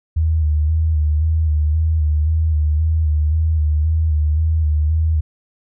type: tone with vibrato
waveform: sine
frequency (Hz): 77.78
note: D#2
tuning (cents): 0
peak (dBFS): -13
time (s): 0.16-5.21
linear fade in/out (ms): 10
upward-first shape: square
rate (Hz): 1.9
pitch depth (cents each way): 43
effects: none